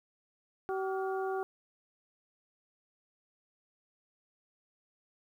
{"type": "harmonic tone with a mistuned harmonic", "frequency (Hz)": 382.1, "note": "G4", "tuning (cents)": -44, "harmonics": [1, 2, 3, 4], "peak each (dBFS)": [-33, -37, -44, -44], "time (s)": [0.69, 1.43], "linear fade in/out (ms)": 0, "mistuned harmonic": 4, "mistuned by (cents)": -130, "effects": ["11-bit"]}